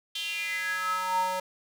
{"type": "tone with high-pass filter sweep", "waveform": "square", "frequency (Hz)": 185, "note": "F#3", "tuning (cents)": 0, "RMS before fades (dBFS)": -30, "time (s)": [0.15, 1.4], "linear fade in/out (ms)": 5, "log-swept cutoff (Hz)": [3300, 700], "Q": 6.9, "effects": []}